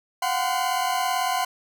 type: tone cluster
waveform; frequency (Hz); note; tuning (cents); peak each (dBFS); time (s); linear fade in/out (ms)
40% pulse; 717 / 755 / 1026; F5 / F#5 / C6; +45 / +35 / -34; -26; 0.22-1.45; 5
effects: none